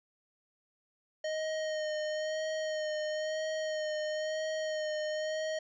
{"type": "tone with vibrato", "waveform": "square", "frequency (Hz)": 620, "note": "D#5", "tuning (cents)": -6, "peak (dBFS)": -33, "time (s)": [1.24, 5.59], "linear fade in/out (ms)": 5, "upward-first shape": "sine", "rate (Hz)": 1, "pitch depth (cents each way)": 22, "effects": ["resampled to 16000 Hz"]}